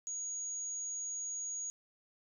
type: tone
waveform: sine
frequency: 6700 Hz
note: G#8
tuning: 14 cents sharp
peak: -37 dBFS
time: 0.07-1.7 s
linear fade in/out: 0 ms
effects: none